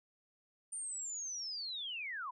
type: linear sweep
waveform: sine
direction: down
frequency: 9100 to 943 Hz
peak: -39 dBFS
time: 0.72-2.31 s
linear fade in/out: 10 ms
effects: none